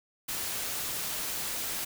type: noise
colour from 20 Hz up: white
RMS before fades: -34 dBFS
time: 0.28-1.85 s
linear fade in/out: 10 ms
effects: none